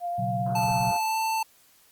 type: tone with vibrato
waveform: sine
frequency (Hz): 698.5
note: F5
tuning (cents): 0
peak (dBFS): -27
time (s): 0-1.01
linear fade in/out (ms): 50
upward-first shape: sine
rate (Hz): 7.6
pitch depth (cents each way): 10
type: chord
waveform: sine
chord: B suspended second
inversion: none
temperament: equal with one note detuned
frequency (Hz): 121.35 / 138.59 / 185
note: B2 / C#3 / F#3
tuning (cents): -30 / 0 / 0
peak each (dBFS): -30 / -35 / -32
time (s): 0.18-0.92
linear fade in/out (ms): 10
type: low-pass noise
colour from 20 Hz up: white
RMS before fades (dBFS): -44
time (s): 0.46-0.97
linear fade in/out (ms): 5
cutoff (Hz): 1500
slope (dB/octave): 96
type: tone with pitch glide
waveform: square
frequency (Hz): 877 to 887.7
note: A5 to A5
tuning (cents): -6 to +15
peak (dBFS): -25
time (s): 0.55-1.43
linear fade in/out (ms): 5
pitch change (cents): +21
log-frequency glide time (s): 0.98-1.2
effects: white hiss -59 dBFS RMS until 1.91 s + Opus 32 kbps